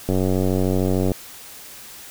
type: click train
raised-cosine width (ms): 2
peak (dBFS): -8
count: 97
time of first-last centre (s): 0.09-1.118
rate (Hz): 93.4
effects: white hiss -40 dBFS RMS until 2.1 s